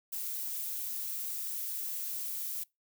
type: noise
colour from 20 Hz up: violet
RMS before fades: -37 dBFS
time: 0.12-2.64 s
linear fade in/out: 10 ms
effects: noise-tail reverb RT60 0.2 s tail -24 dB re dry